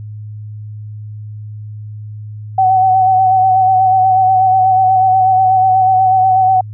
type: tone with vibrato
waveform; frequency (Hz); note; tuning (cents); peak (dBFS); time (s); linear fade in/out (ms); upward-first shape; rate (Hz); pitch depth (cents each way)
sine; 754; F#5; +32; -7; 2.58-6.61; 5; sine; 8.2; 29
effects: added 106 Hz sine -25 dBFS peak until 6.73 s